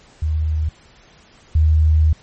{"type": "tone pair in turn", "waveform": "sine", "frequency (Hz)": [77.78, 78.07], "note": ["D#2", "D#2"], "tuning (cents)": [0, 6], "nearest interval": "unison", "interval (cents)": 6, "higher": "second", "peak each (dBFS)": [-16, -10], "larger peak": "second", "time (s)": [[0.22, 0.69], [1.55, 2.13]], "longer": "second", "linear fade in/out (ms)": 5, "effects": ["pink hiss -49 dBFS RMS until 2.22 s", "MP3 32 kbps"]}